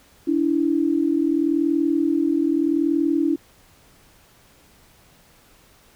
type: tone pair together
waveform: sine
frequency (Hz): 288.8 / 329.6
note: D4 / E4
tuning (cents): -29 / 0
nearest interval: major second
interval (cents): 229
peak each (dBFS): -20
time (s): 0.27-3.36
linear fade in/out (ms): 10
effects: pink hiss -54 dBFS RMS until 5.95 s